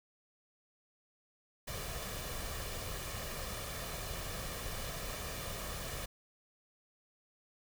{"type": "noise with comb filter", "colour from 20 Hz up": "pink", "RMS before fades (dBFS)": -41, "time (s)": [1.67, 6.06], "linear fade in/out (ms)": 10, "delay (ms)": 1.7, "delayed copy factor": 0.5, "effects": []}